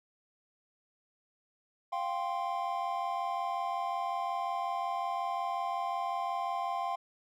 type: chord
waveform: triangle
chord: F suspended second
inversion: none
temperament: equal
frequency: 698.5 / 784 / 1046.5 Hz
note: F5 / G5 / C6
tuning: 0 / 0 / 0 cents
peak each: -34 dBFS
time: 1.92-6.96 s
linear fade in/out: 10 ms
effects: none